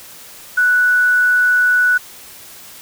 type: tone with quantisation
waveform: sine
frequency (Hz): 1480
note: F#6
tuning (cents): 0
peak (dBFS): -10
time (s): 0.57-1.98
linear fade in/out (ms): 10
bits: 6
effects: white hiss -38 dBFS RMS until 2.81 s